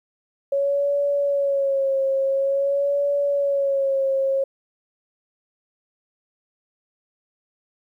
sine tone with vibrato, 554.4 Hz, C#5, in tune, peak -18 dBFS, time 0.52-4.44 s, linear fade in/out 5 ms, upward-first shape sine, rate 0.48 Hz, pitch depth 47 cents each way, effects 10-bit

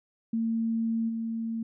sine tone with level steps, 226.8 Hz, A#3, 47 cents flat, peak -25 / -29 dBFS, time 0.33-1.63 s, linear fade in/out 5 ms, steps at 1.08 s, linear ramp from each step 20 ms, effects none

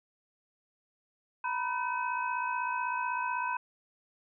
sine tone cluster, 935 / 991 / 1525 / 2547 Hz, A#5 / B5 / G6 / D#7, +5 / +6 / -48 / +40 cents, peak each -37 / -32 / -37 / -40 dBFS, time 1.44-3.57 s, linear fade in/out 5 ms, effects none

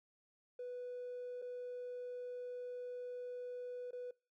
triangle tone with dropouts, 493.9 Hz, B4, in tune, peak -39 dBFS, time 0.59-4.11 s, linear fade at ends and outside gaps 5 ms, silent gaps 1.418-1.422 / 3.909-3.93 s, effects noise-tail reverb RT60 0.3 s tail -26 dB re dry + tanh soft clip ceiling -39 dBFS

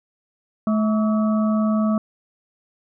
harmonic tone with a mistuned harmonic, 215.6 Hz, A3, 35 cents flat, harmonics 1 / 3 / 5 / 6, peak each -17 / -27 / -31 / -33 dBFS, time 0.67-1.98 s, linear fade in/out 2 ms, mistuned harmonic 5, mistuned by +91 cents, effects none

